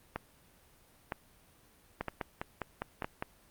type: two click trains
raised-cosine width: 0.5 ms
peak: -19 / -19 dBFS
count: 4 / 7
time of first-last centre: 0.16-3.045 / 2.01-3.225 s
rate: 1.04 / 4.94 Hz
effects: pink hiss -63 dBFS RMS until 3.5 s + Opus 32 kbps